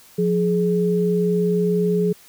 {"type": "tone pair together", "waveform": "sine", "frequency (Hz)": [176.97, 420.9], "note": ["F3", "G#4"], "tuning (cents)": [23, 23], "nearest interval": "octave + minor third", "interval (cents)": 1500, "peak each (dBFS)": -19, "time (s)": [0.18, 2.13], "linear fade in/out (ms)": 10, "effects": ["white hiss -49 dBFS RMS until 2.28 s"]}